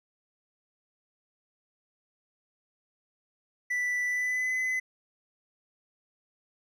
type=tone with pitch glide; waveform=triangle; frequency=1975.5 to 2023 Hz; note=B6 to B6; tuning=0 to +41 cents; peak=-25 dBFS; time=3.7-4.8 s; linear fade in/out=10 ms; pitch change=+41 cents; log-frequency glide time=4.06-4.54 s; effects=none